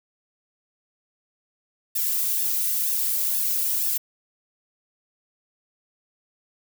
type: noise with flanger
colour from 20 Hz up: violet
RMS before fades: -24 dBFS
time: 1.95-3.98 s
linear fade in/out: 10 ms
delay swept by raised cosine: 1.1 to 2.6 ms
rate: 2.1 Hz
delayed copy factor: +0.8
effects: none